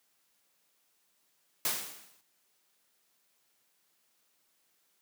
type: noise with exponential decay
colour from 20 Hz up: white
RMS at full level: -28 dBFS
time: 1.65-2.21 s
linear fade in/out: 2 ms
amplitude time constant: 120 ms
effects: white hiss -73 dBFS RMS until 5.01 s + high-pass 150 Hz 12 dB/octave